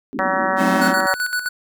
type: band-pass noise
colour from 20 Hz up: pink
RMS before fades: -28 dBFS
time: 0.13-1.06 s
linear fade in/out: 0 ms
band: 180 to 390 Hz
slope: 96 dB/octave
type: harmonic tone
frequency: 189.5 Hz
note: F#3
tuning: 42 cents sharp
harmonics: 3 / 4 / 5 / 6 / 7 / 8 / 9 / 10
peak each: -23 / -24 / -25 / -26 / -26 / -27 / -28 / -28 dBFS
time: 0.19-1.14 s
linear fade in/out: 0 ms
type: chord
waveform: 45% pulse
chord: F# diminished seventh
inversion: none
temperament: equal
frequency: 185 / 220 / 261.6 / 311.1 Hz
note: F#3 / A3 / C4 / Eb4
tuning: 0 / 0 / 0 / 0 cents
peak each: -24 / -23 / -22 / -27 dBFS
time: 0.56-0.94 s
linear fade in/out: 50 ms
type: tone with tremolo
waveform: square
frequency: 1480 Hz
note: F#6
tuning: in tune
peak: -19 dBFS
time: 0.81-1.49 s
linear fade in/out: 10 ms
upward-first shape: square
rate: 7.7 Hz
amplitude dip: 65%
effects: none

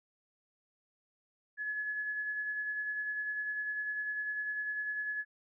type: tone with tremolo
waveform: sine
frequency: 1702 Hz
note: G#6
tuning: 42 cents sharp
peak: -32 dBFS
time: 1.57-5.25 s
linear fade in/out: 50 ms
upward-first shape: sine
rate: 10 Hz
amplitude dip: 35%
effects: none

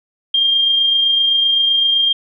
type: tone with amplitude modulation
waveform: sine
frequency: 3204 Hz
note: G7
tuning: 37 cents sharp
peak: -10 dBFS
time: 0.34-2.13 s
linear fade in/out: 5 ms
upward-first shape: sine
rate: 27.8 Hz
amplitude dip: 30%
effects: none

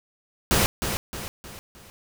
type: noise with echo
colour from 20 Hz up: pink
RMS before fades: -20 dBFS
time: 0.51-0.66 s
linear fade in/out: 0 ms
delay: 310 ms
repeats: 4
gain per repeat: -7 dB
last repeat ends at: 1.9 s
effects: none

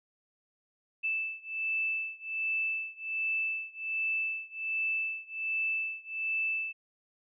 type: beating tone pair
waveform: sine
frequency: 2637 / 2638.3 Hz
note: E7 / E7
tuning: 0 / +1 cents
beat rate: 1.3 Hz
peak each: -33 / -34 dBFS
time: 1.03-6.73 s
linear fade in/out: 20 ms
effects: none

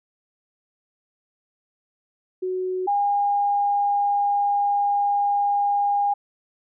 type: tone pair in turn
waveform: sine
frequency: 370 / 811.7 Hz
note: F#4 / G#5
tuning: 0 / -40 cents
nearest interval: octave + major second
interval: 1360 cents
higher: second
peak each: -23 / -18 dBFS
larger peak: second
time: 2.42-2.87 / 2.87-6.14 s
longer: second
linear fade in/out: 10 ms
effects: none

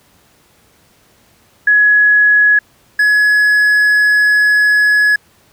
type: tone pair in turn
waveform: sine / triangle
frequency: 1683 / 1689.2 Hz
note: G#6 / G#6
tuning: +23 / +29 cents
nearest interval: unison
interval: 6 cents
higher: second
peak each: -6 dBFS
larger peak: neither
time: 1.67-2.59 / 2.99-5.16 s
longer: second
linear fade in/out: 5 ms
effects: pink hiss -51 dBFS RMS until 5.52 s + high-pass 60 Hz 12 dB/octave

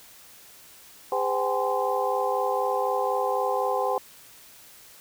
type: tone cluster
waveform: sine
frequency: 405.4 / 511 / 769 / 833 / 1037 Hz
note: G#4 / C5 / G5 / G#5 / C6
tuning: -42 / -41 / -33 / +5 / -16 cents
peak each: -31 / -27 / -29 / -30 / -30 dBFS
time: 1.12-3.98 s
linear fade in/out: 2 ms
effects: white hiss -50 dBFS RMS until 5 s

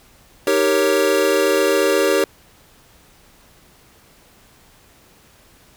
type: chord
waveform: square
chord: Eb dominant seventh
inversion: none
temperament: equal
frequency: 311.1 / 392 / 466.2 / 554.4 Hz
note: Eb4 / G4 / Bb4 / Db5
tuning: 0 / 0 / 0 / 0 cents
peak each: -24 / -19 / -21 / -20 dBFS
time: 0.47-2.24 s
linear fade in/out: 2 ms
effects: pink hiss -51 dBFS RMS until 5.76 s

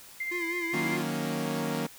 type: tone with tremolo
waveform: sine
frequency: 2093 Hz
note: C7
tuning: in tune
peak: -29 dBFS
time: 0.2-0.97 s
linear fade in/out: 5 ms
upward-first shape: sine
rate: 14 Hz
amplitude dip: 40%
type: tone with vibrato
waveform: square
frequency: 342.5 Hz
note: F4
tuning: 34 cents flat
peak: -34 dBFS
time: 0.31-1.03 s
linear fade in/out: 10 ms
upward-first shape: sine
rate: 4.9 Hz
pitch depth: 64 cents each way
type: chord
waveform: sawtooth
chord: D# minor seventh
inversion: none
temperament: equal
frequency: 155.56 / 185 / 233.1 / 277.2 Hz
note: D#3 / F#3 / A#3 / C#4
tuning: 0 / 0 / 0 / 0 cents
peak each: -31 / -33 / -29 / -32 dBFS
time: 0.73-1.87 s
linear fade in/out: 10 ms
effects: white hiss -50 dBFS RMS until 1.98 s

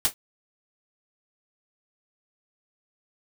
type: noise with exponential decay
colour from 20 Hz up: white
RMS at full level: -17 dBFS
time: 0.05-0.14 s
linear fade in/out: 0 ms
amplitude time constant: 19 ms
effects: none

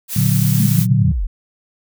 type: noise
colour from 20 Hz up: blue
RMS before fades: -24 dBFS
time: 0.08-0.87 s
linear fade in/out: 50 ms
type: chord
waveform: sine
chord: Bb augmented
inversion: none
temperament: equal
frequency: 116.54 / 146.83 / 185 Hz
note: Bb2 / D3 / F#3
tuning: 0 / 0 / 0 cents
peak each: -16 / -16 / -18 dBFS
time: 0.16-1.12 s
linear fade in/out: 5 ms
type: linear sweep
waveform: sine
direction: down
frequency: 220 to 32.7 Hz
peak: -16 dBFS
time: 0.59-1.27 s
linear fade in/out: 10 ms
effects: none

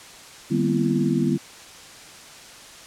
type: tone cluster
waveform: sine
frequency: 151.4 / 195.6 / 236.8 / 256.1 / 336.6 Hz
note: D#3 / G3 / A#3 / C4 / E4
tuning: -47 / -4 / +27 / -37 / +36 cents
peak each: -25 dBFS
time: 0.5-1.38 s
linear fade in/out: 20 ms
effects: white hiss -43 dBFS RMS until 2.86 s + low-pass 8000 Hz 12 dB/octave

